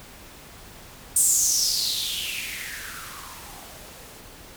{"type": "noise with band-pass filter sweep", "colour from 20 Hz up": "violet", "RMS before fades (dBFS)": -27, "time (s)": [1.16, 4.21], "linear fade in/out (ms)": 5, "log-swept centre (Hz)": [8600, 400], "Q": 6.1, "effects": ["pink hiss -45 dBFS RMS until 4.56 s"]}